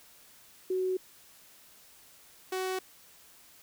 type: tone pair in turn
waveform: sine / sawtooth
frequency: 372.1 / 374.3 Hz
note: F#4 / F#4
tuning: +10 / +20 cents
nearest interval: unison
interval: 10 cents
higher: second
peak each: -27 dBFS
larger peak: neither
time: 0.7-0.97 / 2.52-2.79 s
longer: neither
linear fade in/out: 5 ms
effects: white hiss -57 dBFS RMS until 3.62 s